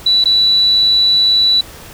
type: tone with dropouts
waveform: sine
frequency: 3951 Hz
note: B7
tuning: in tune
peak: -8 dBFS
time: 0.06-1.61 s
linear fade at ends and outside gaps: 5 ms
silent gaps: 0.241-0.256 s
effects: pink hiss -35 dBFS RMS until 1.93 s